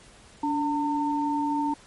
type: tone pair together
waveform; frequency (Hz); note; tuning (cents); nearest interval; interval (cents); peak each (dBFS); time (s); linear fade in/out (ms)
sine; 289.3 / 906; D4 / A#5; -26 / -50; octave + minor sixth; 1976; -26; 0.43-1.74; 5
effects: pink hiss -52 dBFS RMS until 1.86 s + MP3 48 kbps